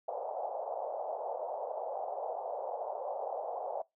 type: band-pass noise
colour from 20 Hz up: white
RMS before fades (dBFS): -38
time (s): 0.08-3.82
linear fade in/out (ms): 5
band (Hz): 510 to 810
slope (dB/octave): 48
effects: noise-tail reverb RT60 0.2 s tail -24 dB re dry